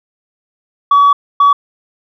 sine tone bursts at uneven times, 1136 Hz, C#6, 42 cents sharp, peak -3 dBFS, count 2, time 0.91-1.13 / 1.4-1.53 s, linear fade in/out 5 ms, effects tanh soft clip ceiling -3 dBFS

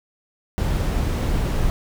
brown noise, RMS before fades -21 dBFS, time 0.58-1.7 s, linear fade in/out 0 ms, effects none

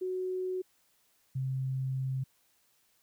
sine tone pair in turn, 370 / 131.95 Hz, F#4 / C3, 0 / +15 cents, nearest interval octave + tritone, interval 1785 cents, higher first, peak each -31 / -30 dBFS, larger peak second, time 0.01-0.62 / 1.35-2.24 s, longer second, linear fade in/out 10 ms, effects white hiss -70 dBFS RMS until 3.02 s

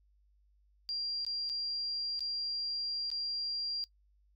sine tone with dropouts, 4762 Hz, D8, 23 cents sharp, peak -34 dBFS, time 0.89-3.84 s, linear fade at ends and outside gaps 0 ms, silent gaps 1.249-1.265 / 1.492-1.497 / 2.193-2.206 / 3.102-3.115 s, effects noise-tail reverb RT60 0.1 s tail -20 dB re dry + added 50 Hz sine -65 dBFS peak until 4.35 s

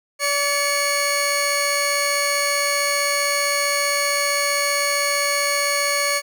15% pulse tone pair together, 573.1 / 2217 Hz, D5 / C#7, -42 / 0 cents, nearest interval octave + major seventh, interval 2342 cents, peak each -15 dBFS, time 0.19-6.22 s, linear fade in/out 50 ms, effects none

